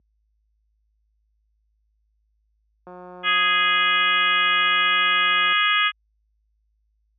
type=click train; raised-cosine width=1 ms; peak=-27 dBFS; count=479; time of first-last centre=2.87-5.526 s; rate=180 Hz
type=harmonic tone; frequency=415.3 Hz; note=G#4; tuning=in tune; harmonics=3 / 4 / 5 / 6 / 7 / 8; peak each=-22 / -23 / -24 / -25 / -25 / -26 dBFS; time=3.23-5.92 s; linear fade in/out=50 ms
effects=added 53 Hz sine -42 dBFS peak until 7.18 s + high-pass 200 Hz 12 dB/octave